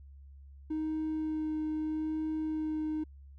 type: tone with vibrato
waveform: triangle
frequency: 311.1 Hz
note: D#4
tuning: in tune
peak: -28 dBFS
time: 0.7-3.04 s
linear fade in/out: 10 ms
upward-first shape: sine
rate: 0.79 Hz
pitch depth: 10 cents each way
effects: tanh soft clip ceiling -26 dBFS + added 69 Hz sine -49 dBFS peak until 3.38 s